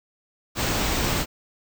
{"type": "band-stop noise", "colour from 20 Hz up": "pink", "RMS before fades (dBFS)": -24, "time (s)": [0.55, 1.26], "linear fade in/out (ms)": 50, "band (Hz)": [8900, 13000], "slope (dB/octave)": 96, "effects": []}